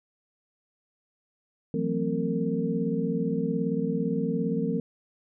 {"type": "tone cluster", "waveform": "sine", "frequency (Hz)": [167, 184.6, 223.5, 261.9, 457.6], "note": ["E3", "F#3", "A3", "C4", "A#4"], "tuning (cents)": [23, -4, 27, 2, -32], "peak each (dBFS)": -31, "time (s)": [1.74, 4.8], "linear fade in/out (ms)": 2, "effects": []}